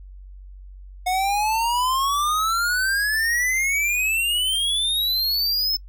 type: exponential sweep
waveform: square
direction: up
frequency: 724 to 5274 Hz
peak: -20 dBFS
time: 1.06-5.77 s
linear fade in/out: 10 ms
effects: noise-tail reverb RT60 0.1 s tail -25 dB re dry + added 47 Hz sine -38 dBFS peak until 5.88 s